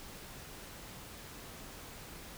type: silence
effects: pink hiss -49 dBFS RMS until 2.37 s